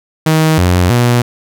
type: tone with pitch steps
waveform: sawtooth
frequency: 157.9 / 89.6 / 121 Hz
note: D#3 / F2 / B2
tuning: +26 / +45 / -35 cents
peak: -4 dBFS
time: 0.26-1.22 s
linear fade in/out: 5 ms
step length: 320 ms
effects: none